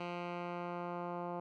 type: tone with low-pass filter sweep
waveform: 10% pulse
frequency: 174.9 Hz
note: F3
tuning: 3 cents sharp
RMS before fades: -41 dBFS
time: 0-1.4 s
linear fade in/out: 5 ms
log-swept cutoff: 2800 to 960 Hz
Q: 1.3
effects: none